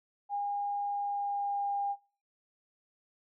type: tone with pitch glide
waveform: sine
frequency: 812 to 804.5 Hz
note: G#5 to G5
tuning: -39 to +45 cents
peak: -30 dBFS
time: 0.29-1.96 s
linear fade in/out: 50 ms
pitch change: -16 cents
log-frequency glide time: 0.83-1.8 s
effects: noise-tail reverb RT60 0.4 s tail -20 dB re dry